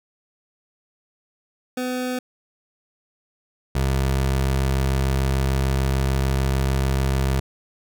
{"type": "tone pair in turn", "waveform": "25% pulse", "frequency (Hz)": [252.1, 66.77], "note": ["B3", "C2"], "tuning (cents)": [36, 36], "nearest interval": "octave + major seventh", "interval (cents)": 2300, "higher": "first", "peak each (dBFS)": [-20, -15], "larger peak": "second", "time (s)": [[1.77, 2.19], [3.75, 7.4]], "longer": "second", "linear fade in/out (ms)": 5, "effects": []}